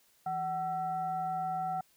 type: tone with frequency modulation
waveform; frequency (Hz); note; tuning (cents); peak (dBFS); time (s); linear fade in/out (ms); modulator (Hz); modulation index
sine; 751; F#5; +26; -31; 0.26-1.81; 5; 585; 0.48
effects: white hiss -67 dBFS RMS until 1.96 s